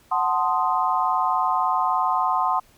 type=chord; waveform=sine; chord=F# diminished seventh; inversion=none; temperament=equal with one note detuned; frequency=740 / 880 / 1043.5 / 1244.5 Hz; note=F#5 / A5 / C6 / Eb6; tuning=0 / 0 / -5 / 0 cents; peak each=-24 / -25 / -22 / -26 dBFS; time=0.11-2.6 s; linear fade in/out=10 ms; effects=pink hiss -56 dBFS RMS until 2.77 s + MP3 96 kbps